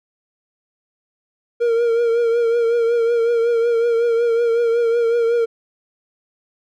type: tone with vibrato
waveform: triangle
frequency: 466.2 Hz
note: A#4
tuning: in tune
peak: -12 dBFS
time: 1.6-5.46 s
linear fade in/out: 20 ms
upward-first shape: triangle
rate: 5.4 Hz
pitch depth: 48 cents each way
effects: none